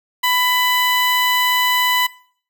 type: tone with notch filter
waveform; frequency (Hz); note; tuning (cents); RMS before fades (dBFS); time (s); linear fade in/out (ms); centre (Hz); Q
10% pulse; 997; B5; +16; -17; 0.23-2.07; 10; 5500; 0.96
effects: noise-tail reverb RT60 0.5 s tail -20 dB re dry